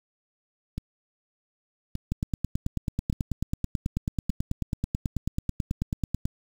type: two click trains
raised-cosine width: 5 ms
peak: -14 / -18 dBFS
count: 39 / 4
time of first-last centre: 2.12-6.255 / 0.78-4.301 s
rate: 9.19 / 0.852 Hz
effects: 7-bit